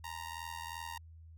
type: tone with amplitude modulation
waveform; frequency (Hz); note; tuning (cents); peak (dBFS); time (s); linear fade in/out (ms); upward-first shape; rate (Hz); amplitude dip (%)
sawtooth; 932.3; A#5; 0; -34; 0.04-0.98; 5; sine; 82.8; 85
effects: added 81 Hz sine -51 dBFS peak until 1.37 s